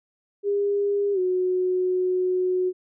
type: tone with pitch glide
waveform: sine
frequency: 404.6 to 366.8 Hz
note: G#4 to F#4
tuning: -45 to -15 cents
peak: -20 dBFS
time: 0.43-2.73 s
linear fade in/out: 50 ms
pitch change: -170 cents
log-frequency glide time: 1.13-1.19 s
effects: none